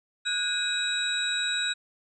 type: tone cluster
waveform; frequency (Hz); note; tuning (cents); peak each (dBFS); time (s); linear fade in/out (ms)
sine; 1461 / 1626 / 2499 / 3837 / 7840; F#6 / G#6 / D#7 / A#7 / B8; -22 / -37 / +7 / +49 / -14; -31 / -35 / -36 / -28 / -36; 0.25-1.74; 20
effects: none